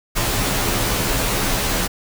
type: noise with comb filter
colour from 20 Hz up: pink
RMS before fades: -20 dBFS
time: 0.15-1.88 s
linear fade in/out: 20 ms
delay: 13 ms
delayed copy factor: -1
effects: none